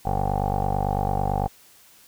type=tone with low-pass filter; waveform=15% pulse; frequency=49 Hz; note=G1; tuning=in tune; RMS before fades=-24 dBFS; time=0.05-1.48 s; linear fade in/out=10 ms; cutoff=770 Hz; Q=8.8; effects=white hiss -53 dBFS RMS until 2.07 s